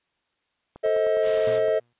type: click train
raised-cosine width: 1 ms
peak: -28 dBFS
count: 10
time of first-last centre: 0.76-1.683 s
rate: 9.75 Hz
type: chord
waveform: triangle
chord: A diminished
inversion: none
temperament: just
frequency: 440 / 528 / 633.6 Hz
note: A4 / C5 / Eb5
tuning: 0 / +16 / +31 cents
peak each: -22 / -25 / -20 dBFS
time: 0.83-1.8 s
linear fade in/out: 20 ms
type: noise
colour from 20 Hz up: white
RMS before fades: -35 dBFS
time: 1.21-1.61 s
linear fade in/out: 50 ms
type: tone with exponential decay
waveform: sawtooth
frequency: 119.4 Hz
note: A#2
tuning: 42 cents sharp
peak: -28 dBFS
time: 1.47-1.93 s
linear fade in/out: 0 ms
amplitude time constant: 99 ms
effects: white hiss -73 dBFS RMS until 1.99 s + resampled to 8000 Hz